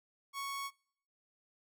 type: tone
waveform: sawtooth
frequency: 1108.7 Hz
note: C#6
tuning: in tune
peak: -34 dBFS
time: 0.33-0.71 s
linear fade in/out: 50 ms
effects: noise-tail reverb RT60 0.6 s tail -25 dB re dry